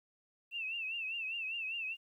sine tone with vibrato, 2665 Hz, E7, 18 cents sharp, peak -36 dBFS, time 0.51-1.97 s, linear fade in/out 50 ms, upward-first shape triangle, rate 5 Hz, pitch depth 110 cents each way, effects 12-bit

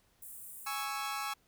pink high-pass noise, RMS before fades -48 dBFS, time 0.22-0.85 s, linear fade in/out 5 ms, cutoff 8400 Hz, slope 48 dB/octave
sawtooth chord, C# minor, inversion second, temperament equal, 830.6 / 1108.7 / 1318.5 Hz, G#5 / C#6 / E6, 0 / 0 / 0 cents, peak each -36 dBFS, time 0.66-1.34 s, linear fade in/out 10 ms
effects pink hiss -70 dBFS RMS until 1.47 s

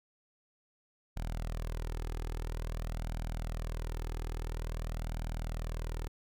sawtooth tone with flanger, 40.02 Hz, D#1, 50 cents sharp, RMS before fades -37 dBFS, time 1.16-6.08 s, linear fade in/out 10 ms, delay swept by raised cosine 1.3 to 2.4 ms, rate 0.49 Hz, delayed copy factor +0.5, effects none

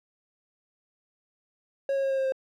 triangle tone with pitch steps, 549 / 544.9 / 540.8 / 536.8 / 532.8 / 528.8 Hz, C#5 / C#5 / C#5 / C5 / C5 / C5, -17 / -30 / -43 / +44 / +31 / +18 cents, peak -22 dBFS, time 1.89-2.322 s, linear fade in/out 2 ms, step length 72 ms, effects none

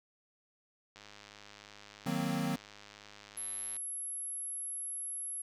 click train, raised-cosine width 0.2 ms, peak -34 dBFS, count 290, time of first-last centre 0.96-3.766 s, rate 103 Hz
square chord, C half-diminished seventh, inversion first, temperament equal, 155.56 / 185 / 233.1 / 261.6 Hz, Eb3 / Gb3 / Bb3 / C4, 0 / 0 / 0 / 0 cents, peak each -38 dBFS, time 2.06-2.56 s, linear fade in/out 5 ms
sine tone, 11175 Hz, F9, in tune, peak -37 dBFS, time 3.37-5.42 s, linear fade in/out 5 ms
effects none

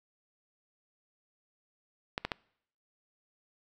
clicks, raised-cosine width 0.3 ms, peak -15 dBFS, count 3, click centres 2.179 / 2.25 / 2.318 s, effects noise-tail reverb RT60 0.7 s tail -25 dB re dry

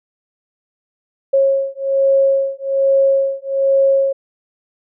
sine beating tone pair, 544 / 545.2 Hz, C#5 / C#5, -33 / -29 cents, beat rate 1.2 Hz, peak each -15 dBFS, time 1.33-4.13 s, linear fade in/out 10 ms, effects none

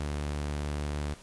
sawtooth tone, 73.42 Hz, D2, in tune, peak -27 dBFS, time 0-1.14 s, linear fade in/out 5 ms, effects pink hiss -52 dBFS RMS until 1.22 s + resampled to 24000 Hz

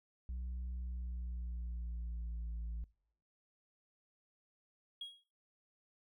sine tone with pitch glide, 61.74 to 56.29 Hz, B1 to A1, 0 to +40 cents, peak -36 dBFS, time 0.29-2.84 s, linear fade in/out 0 ms, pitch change -160 cents, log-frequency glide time 0.75-2.6 s
triangle tone with exponential decay, 3297 Hz, G#7, 13 cents flat, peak -36 dBFS, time 5.01-5.24 s, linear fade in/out 5 ms, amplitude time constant 49 ms
effects noise-tail reverb RT60 0.6 s tail -25 dB re dry + tanh soft clip ceiling -38 dBFS

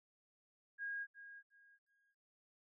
sine tone with echo, 1633 Hz, G#6, 30 cents flat, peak -40 dBFS, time 0.78-1.07 s, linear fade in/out 50 ms, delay 360 ms, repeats 3, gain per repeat -12 dB, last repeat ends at 2.15 s, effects none

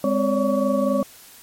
sine tone cluster, 205.4 / 259.7 / 555 / 579 / 1130 Hz, G#3 / C4 / C#5 / D5 / C#6, -19 / -13 / +2 / -25 / +33 cents, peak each -23 / -23 / -22 / -26 / -29 dBFS, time 0.04-1.03 s, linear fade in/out 2 ms, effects white hiss -46 dBFS RMS until 1.42 s + MP3 64 kbps

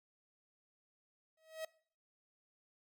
45% pulse tone with exponential growth, 638 Hz, D#5, 43 cents sharp, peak -38 dBFS, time 1.37-1.65 s, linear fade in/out 5 ms, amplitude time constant 60 ms, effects noise-tail reverb RT60 0.5 s tail -21 dB re dry

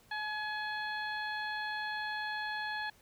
harmonic tone with a mistuned harmonic, 845 Hz, G#5, 30 cents sharp, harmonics 1 / 2 / 3 / 4 / 5, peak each -39 / -37 / -49 / -47 / -47 dBFS, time 0.11-2.9 s, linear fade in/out 5 ms, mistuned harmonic 1, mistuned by +19 cents, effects pink hiss -64 dBFS RMS until 3.01 s

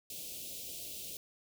white band-stop noise, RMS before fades -44 dBFS, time 0.1-1.17 s, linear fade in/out 2 ms, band 650 to 2600 Hz, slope 48 dB/octave, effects none

